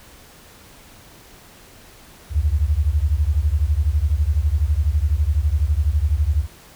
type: beating tone pair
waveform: sine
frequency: 69.3 / 81.3 Hz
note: C#2 / E2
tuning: 0 / -23 cents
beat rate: 12 Hz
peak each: -18 / -19 dBFS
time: 2.3-6.47 s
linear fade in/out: 50 ms
effects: pink hiss -46 dBFS RMS until 6.75 s